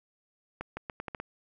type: accelerating click train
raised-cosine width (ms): 0.5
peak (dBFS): -21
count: 7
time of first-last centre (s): 0.61-1.2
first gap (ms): 160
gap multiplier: 0.8
effects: none